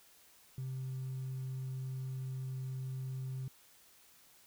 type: tone with hard clipping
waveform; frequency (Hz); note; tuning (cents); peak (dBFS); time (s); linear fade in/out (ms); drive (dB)
triangle; 130.81; C3; 0; -37; 0.58-3.48; 2; 2
effects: white hiss -63 dBFS RMS until 4.46 s